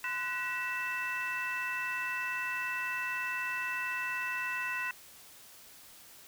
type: tone cluster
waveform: sine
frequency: 1022 / 1485 / 1931 / 2647 Hz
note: C6 / F#6 / B6 / E7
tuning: -41 / +6 / -39 / +7 cents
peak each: -39 / -37 / -36 / -36 dBFS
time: 0.04-4.91 s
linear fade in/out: 2 ms
effects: tanh soft clip ceiling -26 dBFS + white hiss -54 dBFS RMS until 6.27 s